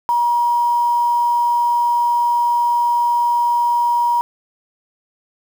sine tone with quantisation, 954 Hz, A#5, 40 cents sharp, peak -13 dBFS, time 0.09-4.21 s, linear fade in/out 0 ms, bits 6, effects none

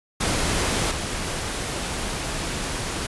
pink noise with level steps, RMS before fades -23 / -28 dBFS, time 0.2-3.07 s, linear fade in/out 10 ms, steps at 0.91 s, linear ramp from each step 5 ms, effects resampled to 24000 Hz

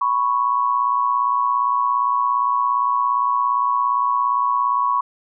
sine tone pair together, 990 / 1107.4 Hz, B5 / C#6, +4 / -2 cents, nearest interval major second, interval 194 cents, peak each -20 / -18 dBFS, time 0.01-5.01 s, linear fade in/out 5 ms, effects none

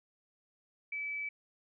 sine tone, 2301 Hz, D7, 36 cents flat, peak -35 dBFS, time 0.92-1.29 s, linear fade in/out 5 ms, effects none

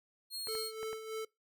sawtooth tone, 4273 Hz, C8, 36 cents sharp, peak -36 dBFS, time 0.3-0.72 s, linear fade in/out 50 ms
clicks, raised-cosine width 0.5 ms, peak -32 dBFS, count 4, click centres 0.472 / 0.552 / 0.83 / 0.93 s
square tone with tremolo, 440 Hz, A4, in tune, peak -37 dBFS, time 0.48-1.25 s, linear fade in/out 5 ms, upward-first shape sine, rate 3.2 Hz, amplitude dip 60%
effects noise-tail reverb RT60 0.2 s tail -24 dB re dry

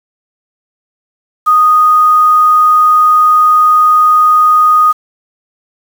sine tone with quantisation, 1240 Hz, D#6, 6 cents flat, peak -4 dBFS, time 1.46-4.93 s, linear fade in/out 20 ms, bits 5, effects none

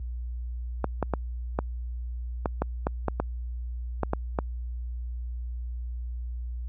clicks, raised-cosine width 1 ms, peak -11 dBFS, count 12, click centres 0.843 / 1.027 / 1.137 / 1.589 / 2.458 / 2.62 / 2.869 / 3.083 / 3.2 / 4.033 / 4.134 / 4.388 s, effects added 60 Hz sine -28 dBFS peak until 6.68 s + high-pass 60 Hz 12 dB/octave

